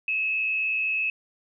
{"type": "tone with frequency modulation", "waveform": "sine", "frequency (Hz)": 2584, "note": "E7", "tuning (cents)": -35, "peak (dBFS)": -23, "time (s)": [0.08, 1.1], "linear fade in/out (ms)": 2, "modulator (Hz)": 113, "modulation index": 0.44, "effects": []}